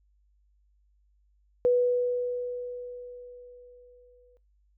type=tone with exponential decay; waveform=sine; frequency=491.8 Hz; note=B4; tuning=7 cents flat; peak=-18 dBFS; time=1.65-4.37 s; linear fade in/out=0 ms; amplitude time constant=590 ms; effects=noise-tail reverb RT60 0.2 s tail -20 dB re dry + added 50 Hz sine -63 dBFS peak until 4.77 s